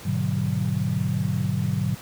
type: chord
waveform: sine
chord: G# half-diminished seventh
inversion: none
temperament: just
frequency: 103.83 / 124.59 / 149.51 / 186.89 Hz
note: G#2 / B2 / D3 / F#3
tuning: 0 / +16 / +31 / +18 cents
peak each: -27 dBFS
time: 0.05-1.95 s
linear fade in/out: 10 ms
effects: pink hiss -42 dBFS RMS until 2.01 s + high-pass 60 Hz 12 dB/octave